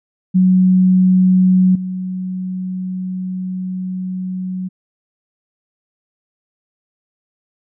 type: tone with level steps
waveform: sine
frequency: 185 Hz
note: F#3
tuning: in tune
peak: -8 / -20 dBFS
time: 0.34-4.69 s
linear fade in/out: 20 ms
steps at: 1.75 s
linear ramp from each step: 5 ms
effects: none